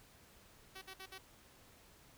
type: tone bursts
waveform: 5% pulse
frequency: 380 Hz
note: F#4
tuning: 46 cents sharp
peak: -37 dBFS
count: 4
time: 0.75-1.184 s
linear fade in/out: 10 ms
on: 68 ms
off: 54 ms
effects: pink hiss -63 dBFS RMS until 2.17 s